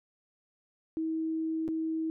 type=tone with dropouts; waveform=sine; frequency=320.8 Hz; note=E4; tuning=47 cents flat; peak=-29 dBFS; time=0.97-2.1 s; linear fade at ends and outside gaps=0 ms; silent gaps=1.679-1.687 s; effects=none